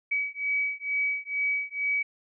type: beating tone pair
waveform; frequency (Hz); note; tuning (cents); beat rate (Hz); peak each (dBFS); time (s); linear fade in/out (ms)
sine; 2274 / 2276.2; C#7 / C#7; +44 / +45; 2.2; -29; 0.11-2.03; 10
effects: none